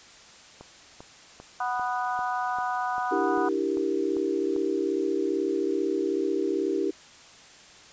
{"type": "click train", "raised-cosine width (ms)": 1, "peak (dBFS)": -28, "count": 11, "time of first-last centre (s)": [0.61, 4.563], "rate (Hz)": 2.53}
{"type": "harmonic tone", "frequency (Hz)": 246.9, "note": "B3", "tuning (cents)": 0, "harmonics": [3, 4, 5, 6], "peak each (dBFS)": [-29, -31, -33, -35], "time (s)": [1.6, 3.49], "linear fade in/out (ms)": 5}
{"type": "chord", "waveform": "sine", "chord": "E half-diminished seventh", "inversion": "third", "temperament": "equal", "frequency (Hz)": [293.7, 329.6, 392, 466.2], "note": ["D4", "E4", "G4", "Bb4"], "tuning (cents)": [0, 0, 0, 0], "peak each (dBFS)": [-31, -29, -27, -33], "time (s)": [3.11, 6.91], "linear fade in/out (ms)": 10}
{"effects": ["white hiss -50 dBFS RMS until 7.92 s", "resampled to 16000 Hz"]}